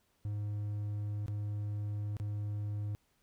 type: tone with dropouts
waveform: triangle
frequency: 103.83 Hz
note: G#2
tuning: in tune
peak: -32 dBFS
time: 0.25-2.95 s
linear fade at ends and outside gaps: 0 ms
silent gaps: 1.261-1.282 / 2.168-2.199 s
effects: pink hiss -74 dBFS RMS until 3.22 s